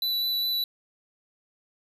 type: tone with vibrato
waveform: square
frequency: 3966 Hz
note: B7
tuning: 7 cents sharp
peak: -25 dBFS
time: 0.02-0.64 s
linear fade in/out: 2 ms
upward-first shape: square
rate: 4.9 Hz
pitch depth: 8 cents each way
effects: none